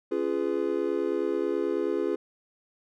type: chord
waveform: triangle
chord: C# dominant seventh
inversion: none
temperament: just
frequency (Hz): 277.2 / 346.5 / 415.8 / 498.9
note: C#4 / E#4 / G#4 / B4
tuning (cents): 0 / -14 / +2 / +17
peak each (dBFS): -32 / -27 / -27 / -32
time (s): 0.11-2.16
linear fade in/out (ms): 10
effects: none